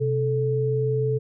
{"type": "tone pair together", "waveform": "sine", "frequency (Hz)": [128.93, 436.7], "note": ["C3", "A4"], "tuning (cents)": [-25, -13], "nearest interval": "octave + major sixth", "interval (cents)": 2112, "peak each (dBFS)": -23, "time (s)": [0, 1.19], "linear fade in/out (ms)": 20, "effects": []}